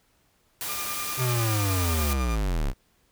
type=noise; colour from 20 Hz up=white; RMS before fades=-32 dBFS; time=0.61-2.13 s; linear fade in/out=0 ms
type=tone with tremolo; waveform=30% pulse; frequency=1200 Hz; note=D6; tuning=37 cents sharp; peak=-30 dBFS; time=0.68-2.37 s; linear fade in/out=20 ms; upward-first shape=sine; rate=9.9 Hz; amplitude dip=55%
type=linear sweep; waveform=square; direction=down; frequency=130.81 to 30.02 Hz; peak=-24 dBFS; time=1.17-2.74 s; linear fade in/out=50 ms
effects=pink hiss -66 dBFS RMS until 3.11 s